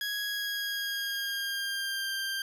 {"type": "tone with pitch glide", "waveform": "20% pulse", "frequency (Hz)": [1661.2, 1582.5], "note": ["G#6", "G6"], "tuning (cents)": [0, 16], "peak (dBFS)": -26, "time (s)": [0.01, 2.42], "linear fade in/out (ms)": 2, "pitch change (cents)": -84, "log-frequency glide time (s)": [0.24, 2.13], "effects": ["10-bit"]}